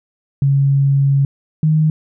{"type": "tone pair in turn", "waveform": "sine", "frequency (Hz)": [138.59, 155.56], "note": ["C#3", "D#3"], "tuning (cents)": [0, 0], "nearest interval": "major second", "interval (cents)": 200, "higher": "second", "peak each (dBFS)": -10, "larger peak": "neither", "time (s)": [[0.42, 1.25], [1.63, 1.9]], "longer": "first", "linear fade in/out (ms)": 2, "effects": []}